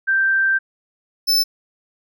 sine / 45% pulse tone pair in turn, 1568 / 5274 Hz, G6 / E8, 0 / 0 cents, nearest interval octave + major sixth, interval 2100 cents, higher second, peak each -14 / -14 dBFS, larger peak neither, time 0.07-0.59 / 1.27-1.44 s, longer first, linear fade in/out 20 ms, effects none

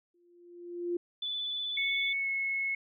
sine tone with exponential growth, 348.6 Hz, F4, 3 cents flat, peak -27 dBFS, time 0.14-0.97 s, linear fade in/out 5 ms, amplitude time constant 180 ms
sine tone with vibrato, 3481 Hz, A7, 19 cents flat, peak -32 dBFS, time 1.22-2.13 s, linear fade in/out 5 ms, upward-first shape sine, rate 16 Hz, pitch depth 13 cents each way
sine tone with pitch glide, 2211 to 2186 Hz, C#7 to C#7, -5 to -25 cents, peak -29 dBFS, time 1.77-2.75 s, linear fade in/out 5 ms, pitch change -20 cents, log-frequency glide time 2.19-2.28 s
effects none

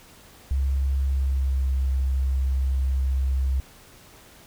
sine tone with pitch glide, 67.7 to 66.27 Hz, C#2 to C2, -40 to +23 cents, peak -20 dBFS, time 0.51-3.6 s, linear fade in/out 0 ms, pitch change -37 cents, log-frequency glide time 1.08-1.62 s, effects pink hiss -50 dBFS RMS until 4.46 s

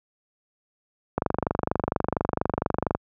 click train, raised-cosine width 1 ms, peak -8 dBFS, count 44, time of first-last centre 1.18-2.95 s, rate 24.3 Hz, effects high-pass 60 Hz 12 dB/octave

